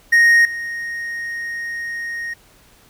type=tone with level steps; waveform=triangle; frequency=1864.7 Hz; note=A#6; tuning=in tune; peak=-7 / -22 dBFS; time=0.12-2.34 s; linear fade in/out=10 ms; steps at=0.45 s; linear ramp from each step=2 ms; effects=pink hiss -51 dBFS RMS until 2.89 s